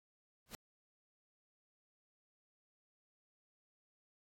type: noise with exponential growth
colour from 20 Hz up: pink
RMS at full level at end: -42 dBFS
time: 0.46-0.55 s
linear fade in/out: 1 ms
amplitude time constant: 19 ms
effects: AAC 64 kbps